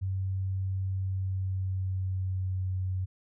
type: tone with pitch glide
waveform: sine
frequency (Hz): 95.2 to 93.24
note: F#2 to F#2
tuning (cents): +50 to +14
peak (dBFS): -28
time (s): 0.01-3.06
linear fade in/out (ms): 20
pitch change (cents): -36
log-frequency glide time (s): 0.94-2.71
effects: none